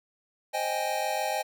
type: chord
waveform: square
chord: Ab major seventh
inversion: first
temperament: equal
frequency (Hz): 523.3 / 622.3 / 784 / 830.6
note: C5 / Eb5 / G5 / Ab5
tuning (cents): 0 / 0 / 0 / 0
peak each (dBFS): -37 / -33 / -33 / -33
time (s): 0.53-1.43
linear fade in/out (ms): 20
effects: none